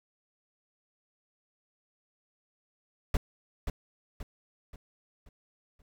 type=noise with echo; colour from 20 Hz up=brown; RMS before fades=-25 dBFS; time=3.14-3.17 s; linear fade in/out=2 ms; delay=530 ms; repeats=5; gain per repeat=-7 dB; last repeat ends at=5.82 s; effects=none